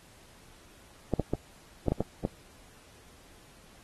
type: clicks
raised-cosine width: 2 ms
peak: -12 dBFS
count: 7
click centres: 1.137 / 1.197 / 1.336 / 1.883 / 1.92 / 2.006 / 2.251 s
effects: pink hiss -57 dBFS RMS until 3.83 s + AAC 32 kbps